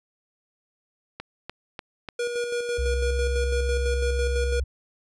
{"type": "click train", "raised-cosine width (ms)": 0.3, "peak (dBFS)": -18, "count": 4, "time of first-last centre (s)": [1.2, 2.088], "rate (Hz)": 3.38}
{"type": "tone with tremolo", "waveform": "square", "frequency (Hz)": 480, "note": "B4", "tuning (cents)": -49, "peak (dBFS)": -25, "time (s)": [2.19, 4.6], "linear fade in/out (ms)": 5, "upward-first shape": "square", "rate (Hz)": 6, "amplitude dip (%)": 40}
{"type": "tone with pitch glide", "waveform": "sine", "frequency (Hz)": [64.8, 65.78], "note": ["C2", "C2"], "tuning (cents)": [-16, 10], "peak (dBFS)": -23, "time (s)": [2.78, 4.64], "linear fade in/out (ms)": 10, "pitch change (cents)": 26, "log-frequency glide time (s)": [3.06, 3.11]}
{"effects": ["resampled to 22050 Hz"]}